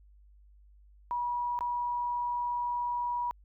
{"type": "tone with dropouts", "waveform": "sine", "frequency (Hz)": 967, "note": "B5", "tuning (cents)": -37, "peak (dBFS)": -29, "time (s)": [1.11, 3.31], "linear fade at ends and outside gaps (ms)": 0, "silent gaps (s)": [1.59, 1.608], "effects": ["added 50 Hz sine -55 dBFS peak until 3.44 s"]}